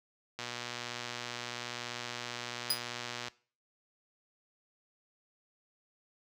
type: click train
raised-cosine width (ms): 0.2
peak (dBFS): -21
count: 351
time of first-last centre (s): 0.39-3.283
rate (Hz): 121
type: tone with exponential decay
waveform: sawtooth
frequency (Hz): 4935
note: D#8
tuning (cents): -15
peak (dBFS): -21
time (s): 2.7-2.83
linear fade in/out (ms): 5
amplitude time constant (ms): 28
effects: noise-tail reverb RT60 0.4 s tail -20 dB re dry + high-pass 60 Hz 12 dB/octave